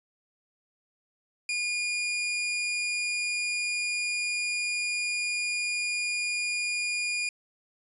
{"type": "tone", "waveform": "sawtooth", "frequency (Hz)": 2431, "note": "D#7", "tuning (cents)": -41, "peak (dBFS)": -24, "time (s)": [1.49, 7.29], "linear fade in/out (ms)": 2, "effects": ["resampled to 24000 Hz"]}